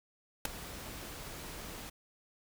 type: noise with ADSR envelope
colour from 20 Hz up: pink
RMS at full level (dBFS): -26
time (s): 0.45-1.9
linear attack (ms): 4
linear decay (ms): 6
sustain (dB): -19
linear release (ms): 10
effects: none